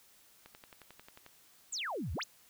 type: click train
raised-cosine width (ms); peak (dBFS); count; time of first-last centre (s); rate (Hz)
0.3; -35; 10; 0.46-1.264; 11.2
type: exponential two-way sweep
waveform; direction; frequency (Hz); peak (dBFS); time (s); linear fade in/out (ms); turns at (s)
sine; down then up; 8372 to 66.2 to 8372; -35; 1.72-2.24; 10; 2.13
effects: white hiss -63 dBFS RMS until 2.49 s